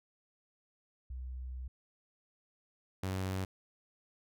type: tone pair in turn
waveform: sine / sawtooth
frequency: 63.4 / 94.47 Hz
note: B1 / F#2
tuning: +46 / +37 cents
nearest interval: perfect fifth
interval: 691 cents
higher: second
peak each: -39 / -30 dBFS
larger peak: second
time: 1.1-1.68 / 3.03-3.45 s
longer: first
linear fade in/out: 5 ms
effects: none